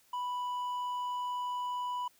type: tone with hard clipping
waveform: triangle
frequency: 987.8 Hz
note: B5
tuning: in tune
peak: -34 dBFS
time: 0.13-2.08 s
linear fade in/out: 5 ms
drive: 7 dB
effects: white hiss -66 dBFS RMS until 2.19 s